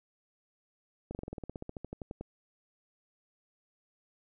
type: slowing click train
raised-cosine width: 2 ms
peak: -26 dBFS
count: 18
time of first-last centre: 1.11-2.21 s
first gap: 39 ms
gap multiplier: 1.06
effects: none